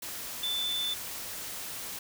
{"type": "tone in noise", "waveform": "sine", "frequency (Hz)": 3520, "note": "A7", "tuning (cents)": 0, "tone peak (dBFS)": -29, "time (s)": [0.43, 0.94], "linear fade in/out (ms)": 5, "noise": "white", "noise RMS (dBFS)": -39, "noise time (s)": [0.02, 1.99], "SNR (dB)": 7, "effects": []}